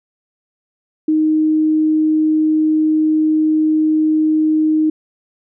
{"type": "tone", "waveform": "sine", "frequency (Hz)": 311.1, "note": "D#4", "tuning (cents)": 0, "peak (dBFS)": -11, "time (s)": [1.08, 4.9], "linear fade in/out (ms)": 5, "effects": []}